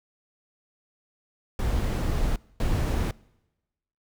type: noise bursts at uneven times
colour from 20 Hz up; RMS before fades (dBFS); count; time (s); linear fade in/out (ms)
brown; -25; 2; 1.59-2.36 / 2.6-3.11; 2
effects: noise-tail reverb RT60 1.0 s tail -24 dB re dry